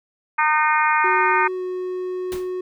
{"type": "harmonic tone", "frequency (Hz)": 306, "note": "D#4", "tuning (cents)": -29, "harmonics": [3, 4, 5, 6, 7, 8], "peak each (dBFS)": [-19, -21, -23, -25, -26, -27], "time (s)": [0.38, 1.48], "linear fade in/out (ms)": 10}
{"type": "tone with pitch glide", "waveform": "triangle", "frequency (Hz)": [370.5, 366.5], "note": ["F#4", "F#4"], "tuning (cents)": [2, -16], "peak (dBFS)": -22, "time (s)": [1.04, 2.61], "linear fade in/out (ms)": 5, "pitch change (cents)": -18, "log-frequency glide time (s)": [1.53, 1.62]}
{"type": "noise with exponential decay", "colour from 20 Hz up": "pink", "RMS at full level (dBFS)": -30, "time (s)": [2.32, 2.53], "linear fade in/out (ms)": 0, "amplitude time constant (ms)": 45}
{"effects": []}